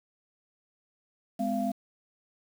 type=tone cluster; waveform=sine; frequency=208.2 / 254.6 / 685 Hz; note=G#3 / C4 / F5; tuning=+5 / -47 / -34 cents; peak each=-31 dBFS; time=1.39-1.72 s; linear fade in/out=10 ms; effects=8-bit